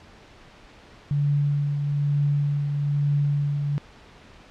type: tone with tremolo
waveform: sine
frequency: 144.1 Hz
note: D3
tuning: 33 cents flat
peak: -18 dBFS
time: 1.11-3.78 s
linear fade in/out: 0 ms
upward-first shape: triangle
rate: 1.1 Hz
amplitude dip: 45%
effects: pink hiss -49 dBFS RMS until 4.5 s + low-pass 4000 Hz 12 dB/octave